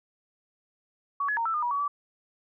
sine tone with pitch steps, 1127 / 1695 / 923 / 1325 / 1215 / 965 / 1131 / 1154 Hz, C#6 / G#6 / A#5 / E6 / D#6 / B5 / C#6 / D6, +28 / +35 / -17 / +9 / -42 / -40 / +34 / -31 cents, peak -25 dBFS, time 1.2-1.88 s, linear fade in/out 5 ms, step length 85 ms, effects none

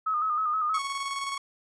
sine tone with vibrato, 1252 Hz, D#6, 10 cents sharp, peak -24 dBFS, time 0.06-0.79 s, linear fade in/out 10 ms, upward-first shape square, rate 6.3 Hz, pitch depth 45 cents each way
sawtooth tone with tremolo, 1107 Hz, C#6, 3 cents flat, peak -25 dBFS, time 0.74-1.38 s, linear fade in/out 5 ms, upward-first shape square, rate 19 Hz, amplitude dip 35%
effects resampled to 22050 Hz

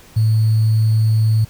sine tone with sample-and-hold, 110 Hz, A2, in tune, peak -11 dBFS, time 0.16-1.45 s, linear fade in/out 10 ms, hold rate 4410 Hz, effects pink hiss -45 dBFS RMS until 1.49 s

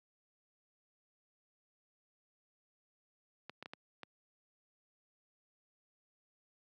clicks, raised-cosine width 0.3 ms, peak -29 dBFS, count 5, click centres 3.496 / 3.626 / 3.659 / 3.735 / 4.033 s, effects high-pass 150 Hz 12 dB/octave

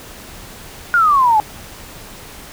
sine exponential sweep, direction down, 1456 to 830.6 Hz, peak -9 dBFS, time 0.94-1.4 s, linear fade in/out 0 ms, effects pink hiss -36 dBFS RMS until 2.52 s

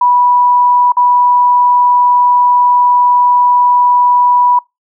sine tone with dropouts, 981 Hz, B5, 12 cents flat, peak -6 dBFS, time 0.01-4.59 s, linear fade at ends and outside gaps 5 ms, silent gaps 0.921-0.968 s, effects noise-tail reverb RT60 0.2 s tail -24 dB re dry

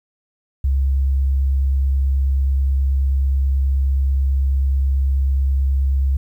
sine tone with vibrato, 67.6 Hz, C#2, 43 cents flat, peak -14 dBFS, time 0.64-6.17 s, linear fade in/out 5 ms, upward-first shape sine, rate 9.3 Hz, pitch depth 9 cents each way, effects 9-bit

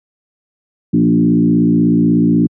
sine tone with frequency modulation, 233.1 Hz, A#3, in tune, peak -8 dBFS, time 0.93-2.47 s, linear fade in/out 10 ms, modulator 56.4 Hz, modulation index 1.5, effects high-pass 100 Hz 12 dB/octave

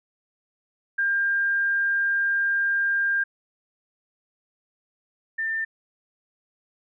sine tone pair in turn, 1600 / 1792.7 Hz, G6 / A6, +35 / +32 cents, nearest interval major second, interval 197 cents, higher second, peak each -20 / -24 dBFS, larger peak first, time 0.98-3.24 / 5.38-5.65 s, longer first, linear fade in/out 10 ms, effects none

